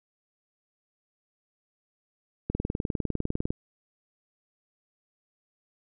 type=click train; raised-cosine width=3 ms; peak=-15 dBFS; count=21; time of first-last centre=2.5-3.505 s; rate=19.9 Hz; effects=none